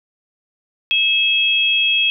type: tone pair together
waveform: sine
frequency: 2600 / 3276 Hz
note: E7 / G#7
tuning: -24 / -24 cents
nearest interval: major third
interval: 400 cents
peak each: -16 dBFS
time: 0.91-2.1 s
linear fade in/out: 0 ms
effects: none